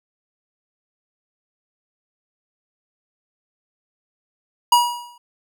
square tone with exponential decay, 962 Hz, B5, 46 cents flat, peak -9 dBFS, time 4.72-5.18 s, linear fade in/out 5 ms, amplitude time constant 100 ms, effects none

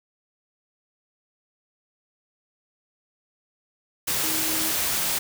sine tone in noise, 318 Hz, D#4, 38 cents sharp, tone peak -33 dBFS, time 4.23-4.72 s, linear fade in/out 10 ms, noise white, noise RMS -25 dBFS, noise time 4.07-5.19 s, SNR -11 dB, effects none

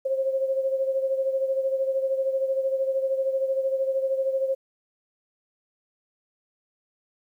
sine beating tone pair, 532 / 545 Hz, C5 / C#5, +29 / -29 cents, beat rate 13 Hz, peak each -23 / -30 dBFS, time 0.05-4.55 s, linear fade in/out 10 ms, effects 10-bit

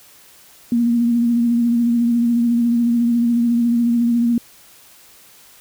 sine tone with vibrato, 236.2 Hz, A#3, 23 cents sharp, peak -13 dBFS, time 0.72-4.38 s, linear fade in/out 2 ms, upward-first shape sine, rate 14 Hz, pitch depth 29 cents each way, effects white hiss -47 dBFS RMS until 5.6 s

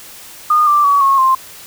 sine tone with pitch steps, 1222 / 1177 / 1133.6 / 1091.8 / 1051.6 Hz, D#6 / D6 / C#6 / C#6 / C6, -32 / +3 / +38 / -27 / +8 cents, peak -8 dBFS, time 0.5-1.35 s, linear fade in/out 5 ms, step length 170 ms, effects white hiss -36 dBFS RMS until 1.66 s

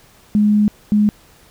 sine tone bursts at uneven times, 209.2 Hz, G#3, 13 cents sharp, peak -10 dBFS, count 2, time 0.35-0.68 / 0.92-1.09 s, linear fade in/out 0 ms, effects pink hiss -49 dBFS RMS until 1.5 s

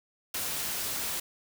white noise, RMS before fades -33 dBFS, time 0.34-1.2 s, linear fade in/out 5 ms, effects none

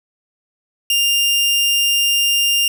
sawtooth tone, 2800 Hz, F7, 4 cents sharp, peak -10 dBFS, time 0.9-2.68 s, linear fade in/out 2 ms, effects none

